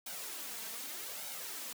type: noise with flanger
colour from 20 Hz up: white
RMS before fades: -43 dBFS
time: 0.06-1.73 s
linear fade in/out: 5 ms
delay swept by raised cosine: 1.3 to 4.5 ms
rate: 0.83 Hz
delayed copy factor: +0.6
effects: high-pass 200 Hz 12 dB/octave